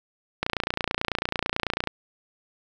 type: click train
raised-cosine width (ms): 0.3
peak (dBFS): -8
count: 43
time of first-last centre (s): 0.43-1.873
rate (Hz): 29.1
effects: none